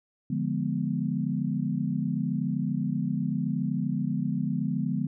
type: chord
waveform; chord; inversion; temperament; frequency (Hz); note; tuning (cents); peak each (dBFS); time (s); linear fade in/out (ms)
sine; D diminished seventh; none; equal; 146.83 / 174.61 / 207.7 / 246.9; D3 / F3 / Ab3 / Cb4; 0 / 0 / 0 / 0; -31; 0.3-5.07; 5
effects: none